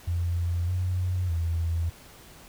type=tone with pitch steps; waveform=sine; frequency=86.4 / 91.2 / 83.4 Hz; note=F2 / F#2 / E2; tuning=-18 / -24 / +21 cents; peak=-24 dBFS; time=0.07-1.9 s; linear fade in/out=10 ms; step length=610 ms; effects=pink hiss -50 dBFS RMS until 2.48 s